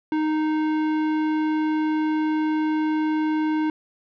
sine tone with tanh clipping, 309.9 Hz, D#4, 7 cents flat, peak -22 dBFS, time 0.12-3.7 s, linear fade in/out 2 ms, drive 15 dB, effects none

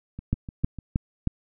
two click trains, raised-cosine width 5 ms, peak -23 / -10 dBFS, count 5 / 4, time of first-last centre 0.19-0.787 / 0.33-1.273 s, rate 6.7 / 3.18 Hz, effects none

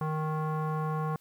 square tone with low-pass filter, 155.56 Hz, D#3, in tune, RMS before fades -31 dBFS, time 0.01-1.16 s, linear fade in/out 2 ms, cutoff 1100 Hz, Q 3.3, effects white hiss -65 dBFS RMS until 1.2 s

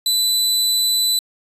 sawtooth tone, 3994 Hz, B7, 19 cents sharp, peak -12 dBFS, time 0.06-1.19 s, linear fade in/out 2 ms, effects resampled to 32000 Hz

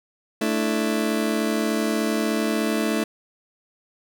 30% pulse chord, A suspended fourth, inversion none, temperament just, 220 / 293.3 / 330 Hz, A3 / D4 / E4, 0 / -2 / +2 cents, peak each -21 / -25 / -24 dBFS, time 0.41-3.04 s, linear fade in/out 5 ms, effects none

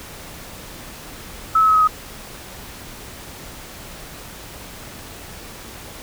sine tone with pitch steps, 1303 / 1291.8 / 1280.6 / 1269.6 / 1258.6 Hz, E6 / E6 / D#6 / D#6 / D#6, -20 / -35 / +49 / +35 / +19 cents, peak -11 dBFS, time 1.55-1.875 s, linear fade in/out 5 ms, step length 65 ms, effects pink hiss -37 dBFS RMS until 6.02 s

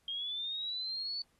sine linear sweep, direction up, 3211 to 4500 Hz, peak -35 dBFS, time 0.08-1.22 s, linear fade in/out 2 ms, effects pink hiss -73 dBFS RMS until 1.39 s + AAC 32 kbps

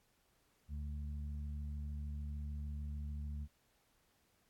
harmonic tone, 73.42 Hz, D2, in tune, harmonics 1 / 2 / 3, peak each -40 / -51 / -53 dBFS, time 0.68-3.48 s, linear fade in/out 50 ms, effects pink hiss -75 dBFS RMS until 4.49 s + AAC 64 kbps

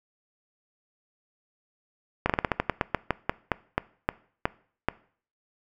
slowing click train, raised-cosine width 0.5 ms, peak -7 dBFS, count 17, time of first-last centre 2.26-4.886 s, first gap 36 ms, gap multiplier 1.18, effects noise-tail reverb RT60 0.5 s tail -21 dB re dry

